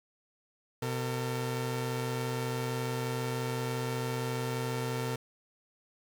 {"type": "tone pair together", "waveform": "sawtooth", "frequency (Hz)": [126.01, 452.7], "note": ["B2", "A4"], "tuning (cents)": [35, 49], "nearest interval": "octave + minor seventh", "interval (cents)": 2214, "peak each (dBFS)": [-29, -32], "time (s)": [0.82, 5.16], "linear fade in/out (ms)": 5, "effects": []}